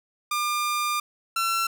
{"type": "tone pair in turn", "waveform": "sawtooth", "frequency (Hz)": [1200, 1350.1], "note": ["D6", "E6"], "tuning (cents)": [37, 41], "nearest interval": "major second", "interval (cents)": 204, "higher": "second", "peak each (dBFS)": [-20, -19], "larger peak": "second", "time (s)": [[0.31, 1], [1.36, 1.67]], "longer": "first", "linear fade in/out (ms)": 5, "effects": []}